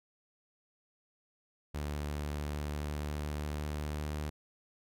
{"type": "tone with pitch glide", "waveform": "sawtooth", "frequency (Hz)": [73.7, 75.03], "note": ["D2", "D2"], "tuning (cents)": [7, 38], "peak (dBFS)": -31, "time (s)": [1.74, 4.3], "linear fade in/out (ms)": 10, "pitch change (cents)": 31, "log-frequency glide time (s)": [2.22, 4.17], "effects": []}